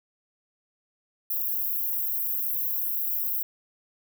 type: high-pass noise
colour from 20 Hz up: white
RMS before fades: -28 dBFS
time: 1.3-3.43 s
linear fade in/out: 5 ms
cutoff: 12000 Hz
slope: 96 dB/octave
effects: none